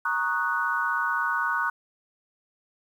sine chord, D# minor seventh, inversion second, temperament equal, 932.3 / 1108.7 / 1244.5 / 1480 Hz, A#5 / C#6 / D#6 / F#6, 0 / 0 / 0 / 0 cents, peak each -31 / -30 / -31 / -26 dBFS, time 0.05-1.7 s, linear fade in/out 5 ms, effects 9-bit

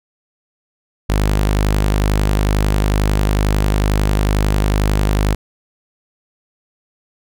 sawtooth tone, 51.1 Hz, G#1, 27 cents flat, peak -9 dBFS, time 1.09-5.35 s, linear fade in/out 10 ms, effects none

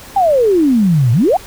sine exponential two-way sweep, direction down then up, 819 to 111 to 819 Hz, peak -8 dBFS, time 0.16-1.37 s, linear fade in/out 5 ms, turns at 1.12 s, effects pink hiss -35 dBFS RMS until 1.46 s

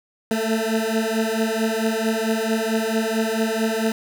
20% pulse beating tone pair, 220 / 224.5 Hz, A3 / A3, 0 / +35 cents, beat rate 4.5 Hz, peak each -18 dBFS, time 0.31-3.92 s, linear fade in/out 2 ms, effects none

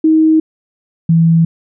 sine tone pair in turn, 316.2 / 164.91 Hz, D#4 / E3, +28 / +1 cents, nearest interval major seventh, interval 1127 cents, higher first, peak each -6 dBFS, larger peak neither, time 0.04-0.4 / 1.09-1.45 s, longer neither, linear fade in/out 5 ms, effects none

